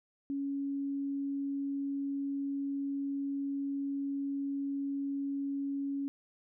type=tone; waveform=sine; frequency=278.5 Hz; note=C#4; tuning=8 cents sharp; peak=-32 dBFS; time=0.3-6.08 s; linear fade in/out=0 ms; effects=none